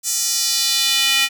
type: tone with high-pass filter sweep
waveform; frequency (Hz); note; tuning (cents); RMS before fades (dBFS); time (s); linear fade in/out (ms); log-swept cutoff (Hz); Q
square; 271; C#4; -39; -18; 0.03-1.29; 50; 7000 to 2500; 2.1
effects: none